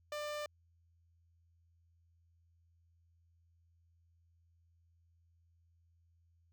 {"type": "tone with notch filter", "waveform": "sawtooth", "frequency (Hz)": 595, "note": "D5", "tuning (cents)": 22, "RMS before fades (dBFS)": -41, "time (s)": [0.12, 0.46], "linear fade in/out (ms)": 2, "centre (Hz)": 11000, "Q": 1.1, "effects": ["added 84 Hz sine -68 dBFS peak until 6.52 s"]}